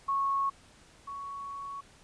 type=tone pair in turn; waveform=sine; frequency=1101 / 1115.1 Hz; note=C#6 / C#6; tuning=-12 / +10 cents; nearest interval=unison; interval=22 cents; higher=second; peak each=-26 / -37 dBFS; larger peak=first; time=0.08-0.5 / 1.07-1.81 s; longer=second; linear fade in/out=10 ms; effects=pink hiss -58 dBFS RMS until 2.03 s + resampled to 22050 Hz